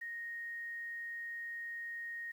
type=tone; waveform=sine; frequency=1864.7 Hz; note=A#6; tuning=in tune; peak=-40 dBFS; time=0.01-2.32 s; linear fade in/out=10 ms; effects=11-bit